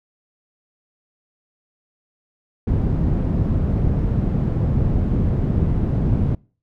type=low-pass noise; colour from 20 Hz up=white; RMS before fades=-19 dBFS; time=2.67-6.35 s; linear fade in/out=5 ms; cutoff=150 Hz; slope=12 dB/octave; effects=noise-tail reverb RT60 0.4 s tail -25 dB re dry